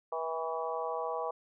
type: harmonic tone with a mistuned harmonic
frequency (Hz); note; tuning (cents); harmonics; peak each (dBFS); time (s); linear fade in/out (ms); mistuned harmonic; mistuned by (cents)
162.2; E3; -28; 3 / 4 / 5 / 6 / 7; -37 / -38 / -39 / -40 / -40; 0.12-1.31; 5; 6; +17
effects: none